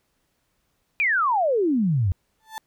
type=exponential sweep; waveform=sine; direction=down; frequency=2489 to 85.5 Hz; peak=-18 dBFS; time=1-2.12 s; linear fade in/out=0 ms
type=tone with exponential growth; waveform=35% pulse; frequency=880 Hz; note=A5; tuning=in tune; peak=-26 dBFS; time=2.4-2.58 s; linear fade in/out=0 ms; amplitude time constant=37 ms
effects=pink hiss -71 dBFS RMS until 2.66 s